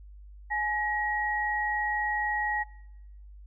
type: tone pair together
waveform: sine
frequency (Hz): 843.9 / 1900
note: G#5 / A#6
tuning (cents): +27 / +33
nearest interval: octave + major second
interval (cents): 1406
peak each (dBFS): -30 / -29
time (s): 0.5-2.64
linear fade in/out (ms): 20
effects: noise-tail reverb RT60 0.9 s tail -22 dB re dry + added 50 Hz sine -45 dBFS peak until 3.46 s